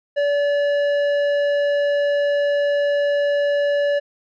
sine tone with tanh clipping, 575 Hz, D5, 37 cents flat, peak -18 dBFS, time 0.16-4 s, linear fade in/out 20 ms, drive 11 dB, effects none

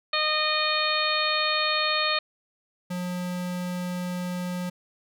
harmonic tone, 614 Hz, D#5, 23 cents flat, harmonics 1 / 2 / 3 / 4 / 5 / 6 / 7, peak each -31 / -28 / -31 / -29 / -34 / -30 / -29 dBFS, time 0.13-2.19 s, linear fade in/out 5 ms
square tone, 179.3 Hz, F3, 46 cents sharp, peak -29 dBFS, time 2.9-4.7 s, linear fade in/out 10 ms
effects none

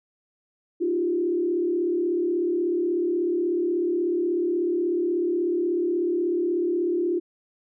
sine tone with frequency modulation, 348.5 Hz, F4, 4 cents flat, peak -21 dBFS, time 0.8-7.2 s, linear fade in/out 20 ms, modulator 36.4 Hz, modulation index 0.85, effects none

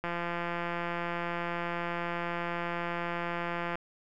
click train, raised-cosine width 0.5 ms, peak -19 dBFS, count 640, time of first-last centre 0.04-3.755 s, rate 172 Hz, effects none

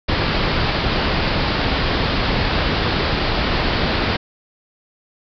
pink low-pass noise, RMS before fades -19 dBFS, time 0.08-4.17 s, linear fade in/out 10 ms, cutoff 5000 Hz, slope 96 dB/octave, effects none

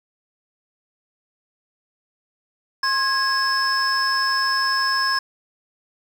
sine tone cluster, 1064 / 1650 / 5230 Hz, C6 / G#6 / E8, +29 / -12 / -15 cents, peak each -21 dBFS, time 2.83-5.19 s, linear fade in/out 5 ms, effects tanh soft clip ceiling -13 dBFS + 8-bit

